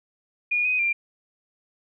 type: tone with pitch steps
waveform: sine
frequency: 2439 / 2503 / 2380 Hz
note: D#7 / D#7 / D7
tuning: -35 / +10 / +22 cents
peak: -20 dBFS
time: 0.51-0.93 s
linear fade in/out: 10 ms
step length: 140 ms
effects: none